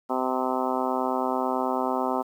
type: harmonic tone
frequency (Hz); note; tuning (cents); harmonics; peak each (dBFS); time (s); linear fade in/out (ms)
129.1; C3; -23; 2 / 3 / 4 / 5 / 6 / 7 / 8 / 9 / 10; -30 / -32 / -33 / -32 / -31 / -31 / -33 / -38 / -36; 0.09-2.23; 20
effects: 9-bit